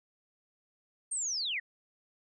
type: linear sweep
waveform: sine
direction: down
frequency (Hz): 8830 to 1764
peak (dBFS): -31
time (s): 1.11-1.6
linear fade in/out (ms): 10
effects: none